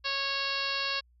harmonic tone, 551 Hz, C#5, 11 cents flat, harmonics 1 / 2 / 3 / 4 / 5 / 6 / 7 / 8 / 9 / 10, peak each -42 / -37 / -37 / -42 / -35 / -40 / -38 / -35 / -41 / -45 dBFS, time 0.04-1.01 s, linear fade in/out 20 ms, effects added 60 Hz sine -60 dBFS peak until 1.2 s

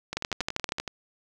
two click trains, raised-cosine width 0.2 ms, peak -10 / -15 dBFS, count 9 / 9, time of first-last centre 0.17-0.8 / 0.13-0.878 s, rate 12.7 / 10.7 Hz, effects none

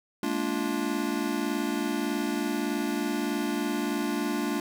square chord, Bb dominant seventh, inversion third, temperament just, 209.8 / 233.1 / 291.4 / 349.6 Hz, Ab3 / Bb3 / D4 / F4, +18 / 0 / -13 / +2 cents, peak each -35 / -34 / -31 / -34 dBFS, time 0.23-4.6 s, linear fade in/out 2 ms, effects none

